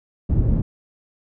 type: low-pass noise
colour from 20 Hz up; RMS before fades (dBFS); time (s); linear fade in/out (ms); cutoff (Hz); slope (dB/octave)
pink; -18; 0.29-0.62; 10; 180; 12
effects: none